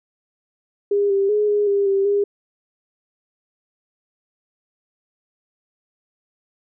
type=tone with pitch steps; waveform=sine; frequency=405.4 / 394 / 419.5 / 413.7 / 400.8 / 392.1 / 405.3 Hz; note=G#4 / G4 / G#4 / G#4 / G4 / G4 / G#4; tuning=-42 / +9 / +17 / -7 / +38 / 0 / -42 cents; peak=-15 dBFS; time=0.91-2.24 s; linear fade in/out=5 ms; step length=190 ms; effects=none